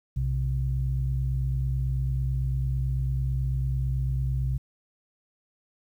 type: tone pair together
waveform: sine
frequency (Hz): 61.77 / 130.81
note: B1 / C3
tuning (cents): +1 / 0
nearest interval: octave + minor second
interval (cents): 1299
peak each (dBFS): -26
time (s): 0.16-4.58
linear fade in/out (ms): 10
effects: tanh soft clip ceiling -16 dBFS + 10-bit